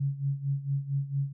sine tone with tremolo, 139.1 Hz, C#3, 6 cents sharp, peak -24 dBFS, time 0-1.33 s, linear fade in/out 10 ms, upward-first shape sine, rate 4.4 Hz, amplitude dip 80%, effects none

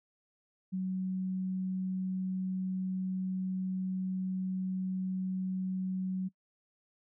sine tone, 186.9 Hz, F#3, 18 cents sharp, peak -31 dBFS, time 0.72-6.29 s, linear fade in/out 20 ms, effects noise-tail reverb RT60 0.1 s tail -23 dB re dry

